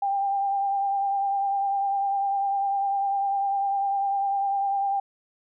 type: tone with vibrato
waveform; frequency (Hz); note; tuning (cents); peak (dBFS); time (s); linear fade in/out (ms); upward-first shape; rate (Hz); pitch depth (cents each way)
sine; 793; G5; +20; -22; 0.02-5; 5; triangle; 10; 29
effects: none